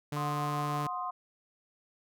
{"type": "tone", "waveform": "sawtooth", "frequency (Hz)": 146.83, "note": "D3", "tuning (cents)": 0, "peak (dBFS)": -29, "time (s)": [0.12, 0.87], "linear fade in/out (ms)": 5}
{"type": "chord", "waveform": "sine", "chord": "C diminished", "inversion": "second", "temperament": "equal with one note detuned", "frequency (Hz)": [728.1, 1046.5, 1244.5], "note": ["Gb5", "C6", "Eb6"], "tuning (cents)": [-28, 0, 0], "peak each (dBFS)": [-38, -35, -40], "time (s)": [0.16, 1.11], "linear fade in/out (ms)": 10}
{"effects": []}